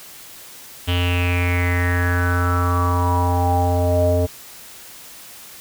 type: tone with low-pass filter sweep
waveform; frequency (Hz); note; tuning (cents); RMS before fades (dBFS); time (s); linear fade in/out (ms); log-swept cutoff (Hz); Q
square; 88.3; F2; +20; -18; 0.87-4.27; 20; 3100 to 550; 8.2
effects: white hiss -40 dBFS RMS until 5.6 s